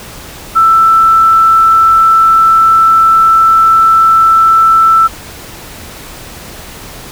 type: tone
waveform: sine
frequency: 1327 Hz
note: E6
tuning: 11 cents sharp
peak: -3 dBFS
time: 0.55-5.08 s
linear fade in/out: 20 ms
effects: pink hiss -29 dBFS RMS until 7.11 s